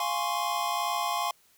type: chord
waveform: square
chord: Db major seventh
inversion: first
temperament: equal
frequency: 698.5 / 830.6 / 1046.5 / 1108.7 Hz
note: F5 / Ab5 / C6 / Db6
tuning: 0 / 0 / 0 / 0 cents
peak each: -34 / -34 / -32 / -35 dBFS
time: 0-1.31 s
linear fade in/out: 2 ms
effects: white hiss -63 dBFS RMS until 1.57 s